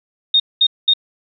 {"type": "tone bursts", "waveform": "sine", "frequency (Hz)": 3692, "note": "A#7", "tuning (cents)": -17, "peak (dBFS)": -9, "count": 3, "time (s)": [0.34, 0.937], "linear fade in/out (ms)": 5, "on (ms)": 59, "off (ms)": 210, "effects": []}